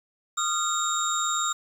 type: tone cluster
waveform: sine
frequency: 1221 / 1379 / 3747 / 7300 Hz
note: D#6 / F6 / A#7 / A#8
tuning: -33 / -22 / +8 / -37 cents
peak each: -28 / -31 / -31 / -28 dBFS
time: 0.37-1.53 s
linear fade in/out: 10 ms
effects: 8-bit